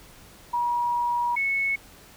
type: tone pair in turn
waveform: sine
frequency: 959 / 2202 Hz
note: A#5 / C#7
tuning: +49 / -12 cents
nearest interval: octave + major second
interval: 1439 cents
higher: second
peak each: -22 / -22 dBFS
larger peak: neither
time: 0.53-1.36 / 1.36-1.76 s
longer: first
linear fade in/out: 10 ms
effects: pink hiss -50 dBFS RMS until 2.16 s